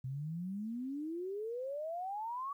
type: exponential sweep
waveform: sine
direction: up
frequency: 126.5 to 1147 Hz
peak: -37 dBFS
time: 0.04-2.53 s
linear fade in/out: 5 ms
effects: 12-bit